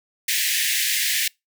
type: high-pass noise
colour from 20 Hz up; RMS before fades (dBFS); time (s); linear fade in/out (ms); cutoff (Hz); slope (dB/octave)
pink; -22; 0.28-1.28; 5; 1700; 96
effects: noise-tail reverb RT60 0.2 s tail -26 dB re dry